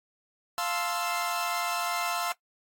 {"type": "chord", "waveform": "sawtooth", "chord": "F major seventh", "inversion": "none", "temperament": "equal", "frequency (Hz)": [698.5, 880, 1046.5, 1318.5], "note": ["F5", "A5", "C6", "E6"], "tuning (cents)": [0, 0, 0, 0], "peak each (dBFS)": [-29, -34, -30, -29], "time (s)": [0.58, 2.32], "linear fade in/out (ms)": 0, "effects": ["noise-tail reverb RT60 0.1 s tail -19 dB re dry", "AAC 64 kbps"]}